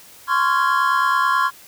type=chord; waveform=triangle; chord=Db major seventh; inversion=third; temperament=just; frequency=1039.4 / 1108.7 / 1385.9 / 1663.1 Hz; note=C6 / Db6 / F6 / Ab6; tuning=-12 / 0 / -14 / +2 cents; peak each=-17 / -19 / -20 / -22 dBFS; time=0.27-1.51 s; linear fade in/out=50 ms; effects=white hiss -45 dBFS RMS until 1.67 s